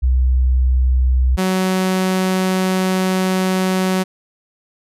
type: tone pair in turn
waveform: sine / sawtooth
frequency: 63.6 / 186.88 Hz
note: C2 / F#3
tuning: -48 / +18 cents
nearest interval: octave + perfect fifth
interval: 1866 cents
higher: second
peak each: -11 dBFS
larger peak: neither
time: 0.02-1.37 / 1.37-4.04 s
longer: second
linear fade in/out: 20 ms
effects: resampled to 32000 Hz